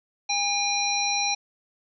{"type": "harmonic tone", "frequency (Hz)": 810, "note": "G#5", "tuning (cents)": -43, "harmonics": [1, 3, 5, 7], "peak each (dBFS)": [-28, -28, -28, -28], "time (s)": [0.29, 1.35], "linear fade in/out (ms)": 10, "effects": []}